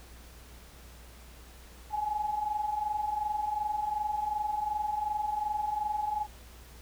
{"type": "tone pair together", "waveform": "sine", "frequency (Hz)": [825, 847.7], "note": ["G#5", "G#5"], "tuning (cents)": [-12, 35], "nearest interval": "unison", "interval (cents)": 47, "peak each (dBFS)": [-35, -30], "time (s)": [1.9, 6.27], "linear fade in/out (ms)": 50, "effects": ["added 60 Hz sine -50 dBFS peak until 6.81 s", "pink hiss -54 dBFS RMS until 6.81 s"]}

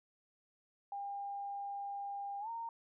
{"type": "tone with pitch glide", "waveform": "sine", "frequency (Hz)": [802, 921.3], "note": ["G5", "A#5"], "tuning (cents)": [39, -21], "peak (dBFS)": -39, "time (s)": [0.92, 2.69], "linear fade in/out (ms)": 2, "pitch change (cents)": 240, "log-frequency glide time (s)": [2.4, 2.49], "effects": []}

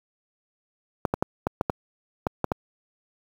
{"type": "clicks", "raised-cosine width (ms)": 1, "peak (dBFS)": -8, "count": 9, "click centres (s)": [1.052, 1.139, 1.225, 1.469, 1.611, 1.698, 2.268, 2.443, 2.518], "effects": ["high-pass 60 Hz 12 dB/octave", "7-bit"]}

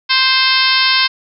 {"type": "harmonic tone with a mistuned harmonic", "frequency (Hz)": 523.3, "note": "C5", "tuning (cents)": 0, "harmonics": [2, 3, 4, 5, 6, 7, 8, 9, 10], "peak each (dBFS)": [-19, -19, -19, -19, -19, -19, -19, -19, -19], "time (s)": [0.09, 1.08], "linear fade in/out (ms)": 20, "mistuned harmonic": 9, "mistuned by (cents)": -34, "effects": []}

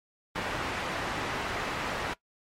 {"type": "low-pass noise", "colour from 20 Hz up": "white", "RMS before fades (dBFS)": -33, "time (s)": [0.35, 2.14], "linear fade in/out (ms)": 10, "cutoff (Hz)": 1800, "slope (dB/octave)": 12, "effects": ["noise-tail reverb RT60 0.1 s tail -19 dB re dry", "MP3 64 kbps"]}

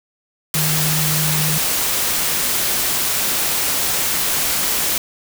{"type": "tone in noise", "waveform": "sine", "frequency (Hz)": 153.8, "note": "D#3", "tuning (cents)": -20, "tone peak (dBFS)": -20, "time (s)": [0.55, 1.58], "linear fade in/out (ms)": 2, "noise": "white", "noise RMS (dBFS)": -19, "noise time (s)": [0.54, 4.98], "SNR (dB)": -4, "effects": []}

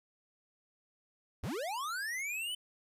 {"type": "linear sweep", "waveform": "square", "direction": "up", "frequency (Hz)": [55, 3055], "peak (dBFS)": -36, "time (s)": [1.43, 2.55], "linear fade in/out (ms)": 5, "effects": ["resampled to 32000 Hz", "12-bit"]}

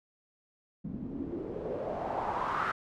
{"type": "noise with low-pass filter sweep", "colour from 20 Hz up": "white", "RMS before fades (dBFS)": -35, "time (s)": [0.84, 2.72], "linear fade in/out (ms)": 10, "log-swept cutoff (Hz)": [200, 1400], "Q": 4, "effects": []}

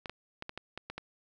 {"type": "clicks", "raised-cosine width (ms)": 0.3, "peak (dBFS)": -23, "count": 8, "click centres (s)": [0.058, 0.096, 0.424, 0.494, 0.576, 0.776, 0.9, 0.98], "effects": []}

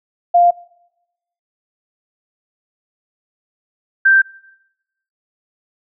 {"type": "tone pair in turn", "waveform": "sine", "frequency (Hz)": [698.5, 1568.1], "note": ["F5", "G6"], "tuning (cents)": [0, 0], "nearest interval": "octave + major second", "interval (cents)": 1400, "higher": "second", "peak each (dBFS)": -7, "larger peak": "neither", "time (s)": [[0.34, 0.51], [4.05, 4.22]], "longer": "neither", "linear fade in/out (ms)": 10, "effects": ["noise-tail reverb RT60 0.9 s tail -23 dB re dry"]}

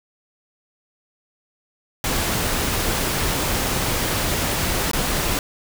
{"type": "noise with dropouts", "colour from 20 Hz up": "pink", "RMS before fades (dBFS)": -22, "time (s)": [2.04, 5.39], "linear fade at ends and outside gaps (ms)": 1, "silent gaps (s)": [4.914, 4.933], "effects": []}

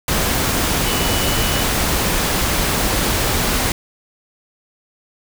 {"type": "tone in noise", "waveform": "sine", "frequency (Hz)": 2960, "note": "F#7", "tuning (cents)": 0, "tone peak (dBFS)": -27, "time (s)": [0.86, 1.63], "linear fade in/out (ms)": 2, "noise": "pink", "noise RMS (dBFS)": -18, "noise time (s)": [0.08, 3.72], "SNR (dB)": -12, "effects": []}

